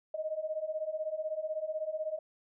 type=beating tone pair; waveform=sine; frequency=614 / 630 Hz; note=D#5 / D#5; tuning=-23 / +21 cents; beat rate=16 Hz; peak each=-37 / -35 dBFS; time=0.14-2.19 s; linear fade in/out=5 ms; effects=none